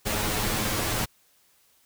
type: noise with comb filter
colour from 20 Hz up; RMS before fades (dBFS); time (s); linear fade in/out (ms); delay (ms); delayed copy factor
pink; -27; 0.05-1.06; 20; 9.5; +0.65
effects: white hiss -63 dBFS RMS until 1.85 s